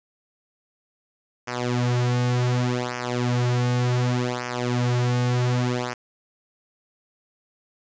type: tone with flanger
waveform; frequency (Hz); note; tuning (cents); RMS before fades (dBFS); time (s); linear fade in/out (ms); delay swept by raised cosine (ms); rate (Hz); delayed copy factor
sawtooth; 123.2; B2; -4; -23; 1.47-5.94; 10; 0.25 to 5.15; 0.67; -0.95
effects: resampled to 16000 Hz + 9-bit